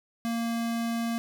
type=tone; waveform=square; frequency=231.5 Hz; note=A#3; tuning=12 cents flat; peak=-28 dBFS; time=0.25-1.18 s; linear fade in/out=0 ms; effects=none